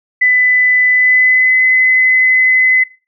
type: tone with pitch glide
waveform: sine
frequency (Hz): 2000 to 2028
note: B6 to B6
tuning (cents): +21 to +45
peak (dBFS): -7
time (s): 0.21-2.84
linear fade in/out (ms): 10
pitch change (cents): +24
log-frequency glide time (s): 0.92-1.62
effects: noise-tail reverb RT60 0.3 s tail -18 dB re dry